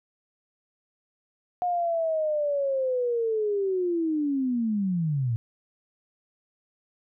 sine linear sweep, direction down, 721 to 110 Hz, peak -23 dBFS, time 1.62-5.36 s, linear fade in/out 0 ms, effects none

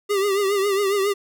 square tone with vibrato, 398.2 Hz, G4, 27 cents sharp, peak -19 dBFS, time 0.09-1.14 s, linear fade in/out 20 ms, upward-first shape triangle, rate 7.3 Hz, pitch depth 85 cents each way, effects none

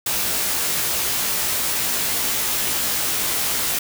white noise with comb filter, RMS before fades -22 dBFS, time 0.06-3.79 s, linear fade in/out 5 ms, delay 17 ms, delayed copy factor +0.95, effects none

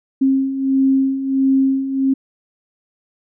sine beating tone pair, 267 / 268.5 Hz, C4 / C4, +35 / +45 cents, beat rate 1.5 Hz, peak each -20 / -14 dBFS, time 0.21-2.14 s, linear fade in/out 10 ms, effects none

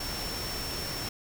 sine tone in noise, 5430 Hz, F8, 50 cents flat, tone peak -37 dBFS, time 0-1.09 s, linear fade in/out 5 ms, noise pink, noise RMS -36 dBFS, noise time 0-1.09 s, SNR -4 dB, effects none

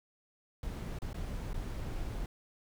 brown noise with dropouts, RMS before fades -38 dBFS, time 0.63-2.26 s, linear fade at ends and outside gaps 2 ms, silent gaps 0.988-1.019 / 1.131-1.143 / 1.532-1.542 s, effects none

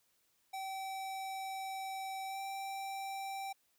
square tone with pitch glide, 770 to 780.3 Hz, G5 to G5, -31 to -8 cents, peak -40 dBFS, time 0.53-3.53 s, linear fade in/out 10 ms, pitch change +23 cents, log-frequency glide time 2.27-2.39 s, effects white hiss -75 dBFS RMS until 3.78 s

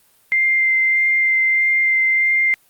sine tone with vibrato, 2092 Hz, C7, 1 cent flat, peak -13 dBFS, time 0.32-2.54 s, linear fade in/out 0 ms, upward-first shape sine, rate 1.6 Hz, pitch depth 10 cents each way, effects white hiss -56 dBFS RMS until 2.69 s + Opus 32 kbps

